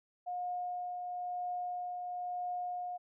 sine tone with tremolo, 717 Hz, F5, 45 cents sharp, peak -34 dBFS, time 0.26-2.98 s, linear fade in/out 20 ms, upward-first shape triangle, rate 1 Hz, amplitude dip 35%, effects none

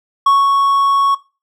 triangle tone with ADSR envelope, 1108.7 Hz, C#6, in tune, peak -5 dBFS, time 0.26-1.15 s, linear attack 6 ms, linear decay 200 ms, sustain -3 dB, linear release 8 ms, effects noise-tail reverb RT60 0.3 s tail -19 dB re dry

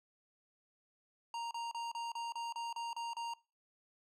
square tone bursts, 932.3 Hz, A#5, in tune, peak -39 dBFS, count 10, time 1.34-3.337 s, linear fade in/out 2 ms, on 170 ms, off 33 ms, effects noise-tail reverb RT60 0.3 s tail -22 dB re dry + low-pass 7000 Hz 12 dB/octave

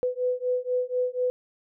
sine beating tone pair, 497.9 / 502 Hz, B4 / B4, +14 / +28 cents, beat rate 4.1 Hz, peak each -27 dBFS, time 0.03-1.3 s, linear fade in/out 0 ms, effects none

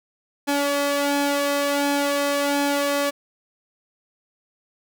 sawtooth tone with flanger, 284.7 Hz, C#4, 46 cents sharp, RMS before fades -22 dBFS, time 0.47-3.11 s, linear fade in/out 20 ms, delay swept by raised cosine 1.2 to 1.94 ms, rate 1.4 Hz, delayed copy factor +0.6, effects none

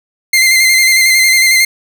sawtooth tone with vibrato, 2087 Hz, C7, 5 cents flat, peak -3 dBFS, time 0.33-1.65 s, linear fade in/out 5 ms, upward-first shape square, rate 11 Hz, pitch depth 23 cents each way, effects 7-bit

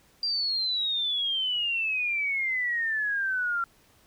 sine exponential sweep, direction down, 4769 to 1364 Hz, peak -25 dBFS, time 0.23-3.64 s, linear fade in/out 2 ms, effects pink hiss -61 dBFS RMS until 4.06 s

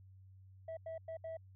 sine tone bursts at uneven times, 650 Hz, E5, 24 cents flat, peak -39 dBFS, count 4, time 0.68-0.77 / 0.86-0.98 / 1.08-1.17 / 1.24-1.37 s, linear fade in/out 5 ms, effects tanh soft clip ceiling -40 dBFS + added 95 Hz sine -56 dBFS peak until 1.55 s

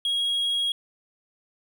triangle tone, 3296 Hz, G#7, 14 cents flat, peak -21 dBFS, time 0.05-0.72 s, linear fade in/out 2 ms, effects none

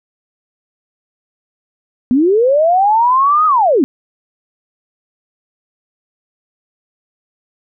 sine linear two-way sweep, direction up then down, 235.2 to 1275 to 235.2 Hz, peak -8 dBFS, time 2.11-3.84 s, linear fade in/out 0 ms, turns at 3.46 s, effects none

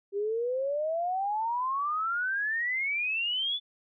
sine exponential sweep, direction up, 392.1 to 3505 Hz, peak -27 dBFS, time 0.12-3.6 s, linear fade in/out 50 ms, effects none

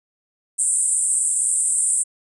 pink band-pass noise, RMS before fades -20 dBFS, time 0.58-2.04 s, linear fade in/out 20 ms, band 8000 to 9300 Hz, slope 96 dB/octave, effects none

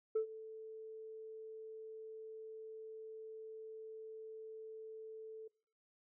sine tone with ADSR envelope, 440 Hz, A4, in tune, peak -28 dBFS, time 0.15-5.48 s, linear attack 10 ms, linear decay 100 ms, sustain -19 dB, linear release 8 ms, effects noise-tail reverb RT60 0.6 s tail -25 dB re dry + tanh soft clip ceiling -29 dBFS

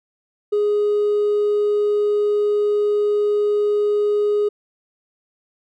triangle tone with hard clipping, 415.3 Hz, G#4, in tune, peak -15 dBFS, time 0.52-4.49 s, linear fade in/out 10 ms, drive 2 dB, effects none

